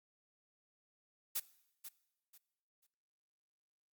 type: noise with echo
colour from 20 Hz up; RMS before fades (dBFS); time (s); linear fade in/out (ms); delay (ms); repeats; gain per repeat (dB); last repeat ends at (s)
blue; -36; 1.35-1.4; 10; 490; 3; -12; 2.87
effects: noise-tail reverb RT60 0.9 s tail -20 dB re dry + Opus 48 kbps